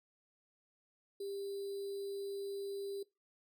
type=tone with sample-and-hold; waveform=sine; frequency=397 Hz; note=G4; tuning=22 cents sharp; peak=-39 dBFS; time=1.2-3.03 s; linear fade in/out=5 ms; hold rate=4410 Hz; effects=noise-tail reverb RT60 0.2 s tail -20 dB re dry